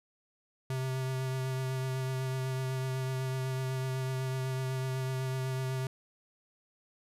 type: tone with vibrato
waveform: square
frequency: 130.81 Hz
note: C3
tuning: in tune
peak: -32 dBFS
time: 0.7-5.87 s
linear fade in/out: 2 ms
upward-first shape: triangle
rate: 8 Hz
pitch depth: 19 cents each way
effects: resampled to 32000 Hz